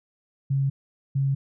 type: tone pair in turn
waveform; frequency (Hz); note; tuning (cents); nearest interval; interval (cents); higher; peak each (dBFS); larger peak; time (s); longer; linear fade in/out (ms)
sine; 136.9 / 136.9; C#3 / C#3; -21 / -21; unison; 0; neither; -20; neither; 0.5-0.7 / 1.15-1.35; neither; 10
effects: none